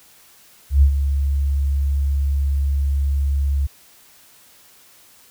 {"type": "tone with ADSR envelope", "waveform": "sine", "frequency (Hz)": 69.8, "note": "C#2", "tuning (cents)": 13, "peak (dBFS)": -7, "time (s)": [0.7, 3.67], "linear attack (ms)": 120, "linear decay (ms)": 87, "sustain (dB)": -9, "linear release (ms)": 12, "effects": ["white hiss -50 dBFS RMS until 5.3 s"]}